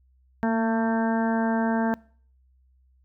harmonic tone with a mistuned harmonic, 224.9 Hz, A3, 38 cents sharp, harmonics 1 / 2 / 3 / 4 / 5 / 6 / 7 / 8, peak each -22 / -32 / -30 / -30 / -40 / -43 / -34 / -42 dBFS, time 0.43-1.94 s, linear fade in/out 0 ms, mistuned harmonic 1, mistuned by +24 cents, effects noise-tail reverb RT60 0.5 s tail -24 dB re dry + added 64 Hz sine -58 dBFS peak until 3.04 s

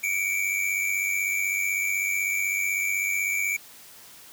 square tone pair together, 2253 / 2349 Hz, C#7 / D7, +28 / 0 cents, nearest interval minor second, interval 72 cents, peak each -28 / -27 dBFS, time 0.03-3.57 s, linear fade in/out 10 ms, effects white hiss -48 dBFS RMS until 4.32 s + high-pass 60 Hz 12 dB/octave

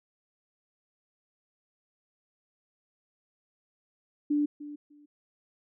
sine tone with echo, 293.7 Hz, D4, in tune, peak -23 dBFS, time 4.3-4.46 s, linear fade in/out 10 ms, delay 300 ms, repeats 2, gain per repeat -15 dB, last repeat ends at 5.06 s, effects none

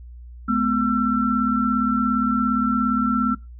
sine tone cluster, 214.1 / 251.4 / 1344 Hz, A3 / B3 / E6, -47 / +31 / +33 cents, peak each -22 dBFS, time 0.48-3.35 s, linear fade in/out 10 ms, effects noise-tail reverb RT60 0.2 s tail -19 dB re dry + added 60 Hz sine -37 dBFS peak until 3.59 s

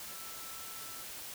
sine tone in noise, 1328 Hz, E6, 12 cents sharp, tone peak -53 dBFS, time 0.08-1.03 s, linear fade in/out 2 ms, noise white, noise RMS -45 dBFS, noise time 0-1.34 s, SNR -11 dB, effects none

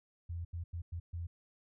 sine tone bursts at uneven times, 85.3 Hz, F2, 40 cents flat, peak -37 dBFS, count 5, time 0.29-0.45 / 0.53-0.64 / 0.73-0.82 / 0.92-1 / 1.13-1.27 s, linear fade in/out 10 ms, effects none

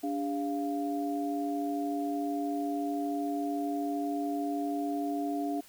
sine tone cluster, 289.1 / 402.3 / 696 Hz, D4 / G4 / F5, -27 / +45 / -6 cents, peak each -31 / -40 / -35 dBFS, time 0.03-5.61 s, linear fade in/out 10 ms, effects white hiss -56 dBFS RMS until 5.68 s

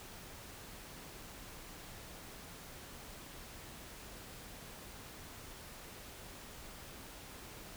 silence, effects pink hiss -51 dBFS RMS until 7.76 s

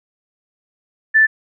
sine tone, 1760 Hz, A6, in tune, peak -8 dBFS, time 1.14-1.27 s, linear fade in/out 20 ms, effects none

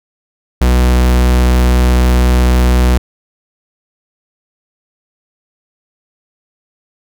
45% pulse tone, 62 Hz, B1, 7 cents sharp, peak -7 dBFS, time 0.61-2.98 s, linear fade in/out 5 ms, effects none

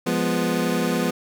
25% pulse chord, F diminished, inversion none, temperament equal, 174.61 / 207.7 / 246.9 Hz, F3 / Ab3 / Cb4, 0 / 0 / 0 cents, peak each -21 / -23 / -20 dBFS, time 0.06-1.11 s, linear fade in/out 10 ms, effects none

